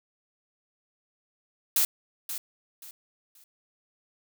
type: noise with echo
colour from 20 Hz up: blue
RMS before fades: -23 dBFS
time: 1.76-1.85 s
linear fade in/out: 2 ms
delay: 530 ms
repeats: 3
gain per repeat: -11 dB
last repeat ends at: 3.44 s
effects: none